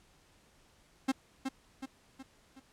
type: tone with echo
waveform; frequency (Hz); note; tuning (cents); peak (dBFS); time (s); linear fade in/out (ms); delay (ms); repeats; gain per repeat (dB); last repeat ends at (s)
45% pulse; 266; C4; +29; -26; 1.08-1.12; 10; 370; 4; -6; 2.6
effects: pink hiss -65 dBFS RMS until 2.72 s + low-pass 10000 Hz 12 dB/octave